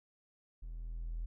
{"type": "tone with level ramp", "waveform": "triangle", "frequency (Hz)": 41.2, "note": "E1", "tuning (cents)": 0, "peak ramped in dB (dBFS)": [-40, -32], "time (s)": [0.62, 1.26], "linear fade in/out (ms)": 10, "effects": ["tanh soft clip ceiling -33 dBFS"]}